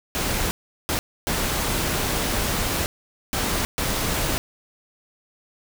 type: noise bursts at uneven times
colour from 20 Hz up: pink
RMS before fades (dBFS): -24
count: 5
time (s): 0.15-0.51 / 0.89-0.99 / 1.27-2.86 / 3.33-3.65 / 3.78-4.38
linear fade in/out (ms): 0
effects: none